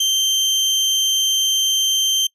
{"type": "tone", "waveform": "30% pulse", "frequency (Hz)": 3136, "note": "G7", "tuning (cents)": 0, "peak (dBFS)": -12, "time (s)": [0, 2.27], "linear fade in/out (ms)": 5, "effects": ["noise-tail reverb RT60 0.1 s tail -23 dB re dry", "resampled to 32000 Hz"]}